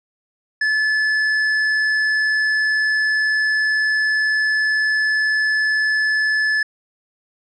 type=tone with hard clipping; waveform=triangle; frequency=1729 Hz; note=A6; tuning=31 cents flat; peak=-17 dBFS; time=0.61-6.63 s; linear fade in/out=5 ms; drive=9 dB; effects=resampled to 24000 Hz